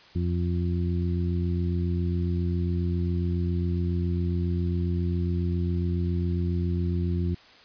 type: harmonic tone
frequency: 87.31 Hz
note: F2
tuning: in tune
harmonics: 1 / 2 / 3 / 4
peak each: -25 / -29 / -37 / -35 dBFS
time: 0.15-7.35 s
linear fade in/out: 10 ms
effects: white hiss -52 dBFS RMS until 7.64 s + resampled to 11025 Hz